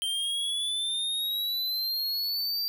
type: exponential sweep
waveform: square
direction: up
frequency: 3136 to 4706 Hz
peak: -28 dBFS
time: 0.02-2.68 s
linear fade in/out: 0 ms
effects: none